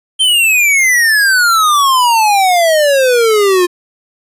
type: exponential sweep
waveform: square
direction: down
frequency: 3153 to 349.2 Hz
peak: -8 dBFS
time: 0.19-3.67 s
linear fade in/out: 20 ms
effects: resampled to 32000 Hz